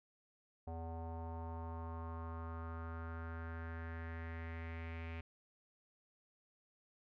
square tone with low-pass filter sweep, 82.41 Hz, E2, in tune, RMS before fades -45 dBFS, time 0.67-5.21 s, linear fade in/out 5 ms, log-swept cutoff 740 to 2400 Hz, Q 4.1, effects none

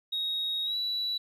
sine tone with pitch glide, 3769 to 3936 Hz, A#7 to B7, +18 to -7 cents, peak -27 dBFS, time 0.12-1.18 s, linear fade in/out 10 ms, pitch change +75 cents, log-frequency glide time 0.64-0.76 s, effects tanh soft clip ceiling -25 dBFS + 11-bit

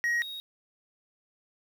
triangle tone pair in turn, 1890 / 3766 Hz, A#6 / A#7, +23 / +17 cents, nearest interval octave, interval 1194 cents, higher second, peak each -23 / -35 dBFS, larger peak first, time 0.04-0.22 / 0.22-0.4 s, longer neither, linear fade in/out 0 ms, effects 9-bit

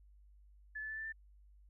sine tone with pitch steps, 1727 / 1740 / 1753.1 / 1766.3 / 1779.7 Hz, A6 / A6 / A6 / A6 / A6, -33 / -20 / -7 / +6 / +19 cents, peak -40 dBFS, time 0.75-1.125 s, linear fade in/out 10 ms, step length 75 ms, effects added 50 Hz sine -59 dBFS peak until 1.69 s

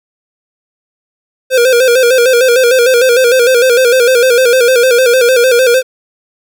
square tone with vibrato, 496.5 Hz, B4, 9 cents sharp, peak -6 dBFS, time 1.5-5.83 s, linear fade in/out 50 ms, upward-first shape square, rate 6.6 Hz, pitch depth 76 cents each way, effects none

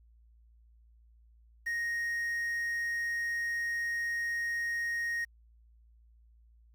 triangle tone with quantisation, 1868 Hz, A#6, 3 cents sharp, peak -29 dBFS, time 1.66-5.25 s, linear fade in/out 10 ms, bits 9, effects added 57 Hz sine -58 dBFS peak until 6.74 s

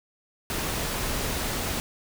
pink noise, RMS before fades -29 dBFS, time 0.5-1.8 s, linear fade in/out 0 ms, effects none

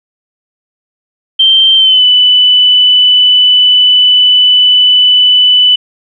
sine tone with pitch glide, 3136 to 2989 Hz, G7 to F#7, 0 to +17 cents, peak -3 dBFS, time 1.39-5.76 s, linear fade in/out 10 ms, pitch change -83 cents, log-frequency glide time 1.76-2.04 s, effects none

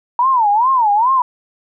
sine tone with vibrato, 932.3 Hz, A#5, in tune, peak -10 dBFS, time 0.19-1.22 s, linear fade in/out 2 ms, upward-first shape sine, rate 2.4 Hz, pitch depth 240 cents each way, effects none

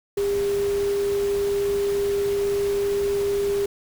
sine tone in noise, 401.8 Hz, G4, 43 cents sharp, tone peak -20 dBFS, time 0.17-3.66 s, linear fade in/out 5 ms, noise pink, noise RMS -36 dBFS, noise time 0.17-3.66 s, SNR +13 dB, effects none

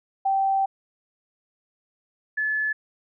sine tone pair in turn, 778 / 1725 Hz, G5 / A6, -13 / -35 cents, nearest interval octave + major second, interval 1378 cents, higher second, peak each -19 / -22 dBFS, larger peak first, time 0.25-0.66 / 2.37-2.73 s, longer first, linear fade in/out 10 ms, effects none

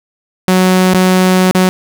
sawtooth tone with dropouts, 185 Hz, F#3, in tune, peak -3 dBFS, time 0.48-1.69 s, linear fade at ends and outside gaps 0 ms, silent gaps 0.936-0.945 / 1.511-1.549 s, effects none

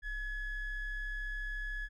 triangle ring-modulated tone, 832 Hz, G#5, 3 cents sharp, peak -30 dBFS, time 0.02-1.89 s, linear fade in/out 50 ms, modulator 865 Hz, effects tanh soft clip ceiling -28 dBFS

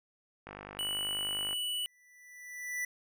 click train, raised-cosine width 0.5 ms, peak -28 dBFS, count 54, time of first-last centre 0.47-1.53 s, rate 50 Hz
square tone, 2957 Hz, F#7, 2 cents flat, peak -33 dBFS, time 0.79-1.86 s, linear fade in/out 0 ms
square tone with exponential growth, 1975.5 Hz, B6, in tune, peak -32 dBFS, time 1.74-2.85 s, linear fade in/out 5 ms, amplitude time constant 240 ms
effects none

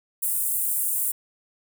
pink high-pass noise, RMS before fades -25 dBFS, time 0.22-1.12 s, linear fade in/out 10 ms, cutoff 8600 Hz, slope 48 dB/octave, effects none

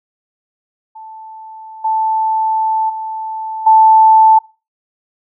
sine tone with level steps, 880 Hz, A5, in tune, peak -30 / -12 / -20 / -4 dBFS, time 0.95-4.39 s, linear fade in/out 10 ms, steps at 1.84 / 2.89 / 3.66 s, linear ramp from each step 10 ms, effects noise-tail reverb RT60 0.3 s tail -23 dB re dry

